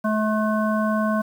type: harmonic tone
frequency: 215.4 Hz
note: A3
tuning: 37 cents flat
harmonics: 1 / 3 / 5 / 7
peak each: -21 / -25 / -27 / -30 dBFS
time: 0.04-1.22 s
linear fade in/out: 10 ms
effects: 8-bit